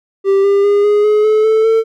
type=tone with pitch steps; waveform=triangle; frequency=392 / 399.5 / 407.2 / 415.1 / 423.1 / 431.2 / 439.5 / 448 Hz; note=G4 / G4 / G#4 / G#4 / G#4 / A4 / A4 / A4; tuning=0 / +33 / -34 / -1 / +32 / -35 / -2 / +31 cents; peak=-6 dBFS; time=0.24-1.84 s; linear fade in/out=50 ms; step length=200 ms; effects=none